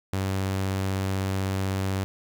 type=tone; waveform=sawtooth; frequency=96 Hz; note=G2; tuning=36 cents flat; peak=-21 dBFS; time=0.13-2.04 s; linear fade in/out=0 ms; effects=10-bit